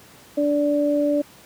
sine tone pair together, 291.7 / 582.4 Hz, D4 / D5, -12 / -15 cents, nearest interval octave, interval 1197 cents, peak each -20 dBFS, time 0.37-1.22 s, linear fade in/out 10 ms, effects pink hiss -48 dBFS RMS until 1.45 s + high-pass 100 Hz 12 dB/octave

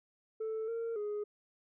sine tone with pitch steps, 440.7 / 459.6 / 416.6 Hz, A4 / A#4 / G#4, +3 / -25 / +5 cents, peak -32 dBFS, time 0.4-1.24 s, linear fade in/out 10 ms, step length 280 ms, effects tanh soft clip ceiling -33 dBFS

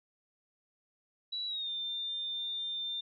sine tone with pitch glide, 3925 to 3599 Hz, B7 to A7, -11 to +38 cents, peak -34 dBFS, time 1.32-3.01 s, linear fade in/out 10 ms, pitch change -151 cents, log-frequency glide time 1.47-1.7 s, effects none

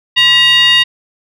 sine tone with frequency modulation, 2828 Hz, F7, 21 cents sharp, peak -4 dBFS, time 0.16-0.84 s, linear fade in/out 20 ms, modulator 897 Hz, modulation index 1.1, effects tanh soft clip ceiling -3 dBFS

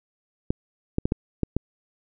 clicks, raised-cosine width 3 ms, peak -9 dBFS, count 6, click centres 0.505 / 0.984 / 1.055 / 1.121 / 1.433 / 1.566 s, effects none

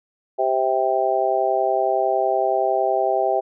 harmonic tone, 130.81 Hz, C3, in tune, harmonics 3 / 4 / 5 / 6, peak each -24 / -25 / -21 / -22 dBFS, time 0.38-3.41 s, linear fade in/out 20 ms, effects none

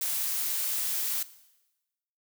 blue noise, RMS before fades -30 dBFS, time 0.01-1.23 s, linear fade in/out 5 ms, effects noise-tail reverb RT60 1.0 s tail -17 dB re dry

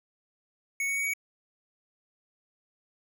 square tone with pitch steps, 2217 / 2230 / 2243 / 2256 Hz, C#7 / C#7 / C#7 / C#7, 0 / +10 / +20 / +30 cents, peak -28 dBFS, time 0.8-1.136 s, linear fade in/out 2 ms, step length 84 ms, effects none

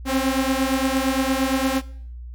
sawtooth beating tone pair, 261.6 / 270.3 Hz, C4 / C#4, 0 / -44 cents, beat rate 8.7 Hz, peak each -18 dBFS, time 0.05-1.82 s, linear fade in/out 50 ms, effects noise-tail reverb RT60 0.6 s tail -20 dB re dry + added 60 Hz sine -33 dBFS peak until 2.34 s

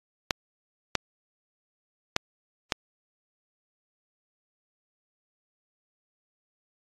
clicks, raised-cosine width 0.2 ms, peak -5 dBFS, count 4, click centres 0.308 / 0.953 / 2.164 / 2.722 s, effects AAC 32 kbps

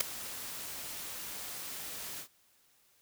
white noise with ADSR envelope, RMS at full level -23 dBFS, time 0-2.28 s, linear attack 9 ms, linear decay 3 ms, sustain -19 dB, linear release 89 ms, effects white hiss -68 dBFS RMS until 3.01 s

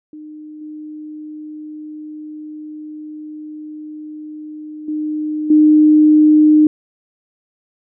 sine tone with level steps, 305.2 Hz, D#4, 33 cents flat, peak -31 / -28 / -18 / -6 dBFS, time 0.13-6.67 s, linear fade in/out 2 ms, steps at 0.61 / 4.88 / 5.5 s, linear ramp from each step 5 ms, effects none

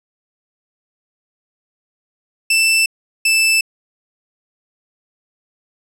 sawtooth tone pair in turn, 2658 / 2641 Hz, E7 / E7, +14 / +3 cents, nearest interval unison, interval 11 cents, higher first, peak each -8 dBFS, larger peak neither, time 2.5-2.86 / 3.25-3.61 s, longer neither, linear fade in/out 5 ms, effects low-pass 12000 Hz 12 dB/octave

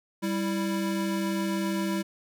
square tone pair together, 196 / 329.2 Hz, G3 / E4, 0 / -2 cents, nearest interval major sixth, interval 898 cents, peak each -29 / -31 dBFS, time 0.22-2.03 s, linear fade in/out 20 ms, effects none

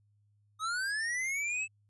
square linear sweep, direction up, 1244.5 to 2637 Hz, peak -32 dBFS, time 0.59-1.68 s, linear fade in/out 50 ms, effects added 103 Hz sine -66 dBFS peak until 1.89 s + resampled to 24000 Hz

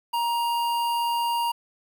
square tone with notch filter, 941 Hz, A#5, 16 cents sharp, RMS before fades -25 dBFS, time 0.13-1.52 s, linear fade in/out 10 ms, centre 7100 Hz, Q 1.3, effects 9-bit

